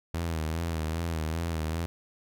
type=tone with vibrato; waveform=sawtooth; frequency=81.3 Hz; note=E2; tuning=23 cents flat; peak=-25 dBFS; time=0.14-1.86 s; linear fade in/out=0 ms; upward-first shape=sine; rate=2.5 Hz; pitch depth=68 cents each way; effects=none